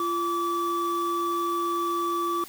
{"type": "tone pair together", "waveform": "triangle", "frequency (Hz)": [343.4, 1155], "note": ["F4", "D6"], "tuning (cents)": [-29, -29], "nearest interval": "octave + major sixth", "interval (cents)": 2100, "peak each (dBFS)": [-27, -24], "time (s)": [0, 2.44], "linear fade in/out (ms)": 2, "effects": ["white hiss -45 dBFS RMS until 2.48 s"]}